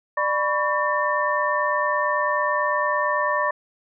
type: tone cluster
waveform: sine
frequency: 595 / 992 / 1121 / 1797 Hz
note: D5 / B5 / C#6 / A6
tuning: +22 / +7 / +19 / +36 cents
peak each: -25 dBFS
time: 0.17-3.51 s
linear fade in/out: 5 ms
effects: none